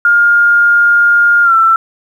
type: tone with pitch glide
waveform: sine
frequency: 1413 to 1338.3 Hz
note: F6 to E6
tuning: +20 to +26 cents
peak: -5 dBFS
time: 0.05-1.76 s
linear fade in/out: 2 ms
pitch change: -94 cents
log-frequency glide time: 1.43-1.55 s
effects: 7-bit